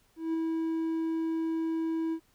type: tone with ADSR envelope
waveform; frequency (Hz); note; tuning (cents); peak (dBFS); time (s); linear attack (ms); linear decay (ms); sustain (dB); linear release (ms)
triangle; 325.1; E4; -24; -24; 0.16-2.2; 180; 4; -2; 73
effects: pink hiss -67 dBFS RMS until 2.34 s